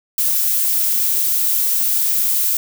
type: noise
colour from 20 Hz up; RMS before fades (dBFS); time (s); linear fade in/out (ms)
violet; -17; 0.18-2.57; 2
effects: none